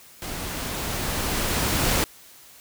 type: noise with level ramp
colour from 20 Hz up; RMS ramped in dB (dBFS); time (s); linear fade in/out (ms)
pink; -33 to -21; 0.22-2.04; 0
effects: white hiss -49 dBFS RMS until 2.6 s